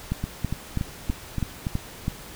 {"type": "two click trains", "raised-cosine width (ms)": 5, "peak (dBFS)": [-14, -12], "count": [6, 7], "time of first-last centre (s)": [[0.24, 1.669], [0.12, 2.081]], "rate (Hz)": [3.5, 3.06], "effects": ["pink hiss -42 dBFS RMS until 2.35 s"]}